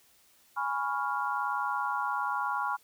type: chord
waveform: sine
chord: C# dominant seventh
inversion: second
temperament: equal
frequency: 830.6 / 987.8 / 1108.7 / 1396.9 Hz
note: G#5 / B5 / C#6 / E#6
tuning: 0 / 0 / 0 / 0 cents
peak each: -34 dBFS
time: 0.56-2.77 s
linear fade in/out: 20 ms
effects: white hiss -63 dBFS RMS until 2.83 s